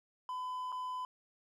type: tone with dropouts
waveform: triangle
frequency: 1008 Hz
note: B5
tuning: 35 cents sharp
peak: -35 dBFS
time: 0.29-1.05 s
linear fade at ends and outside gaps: 1 ms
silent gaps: 0.72-0.725 s
effects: none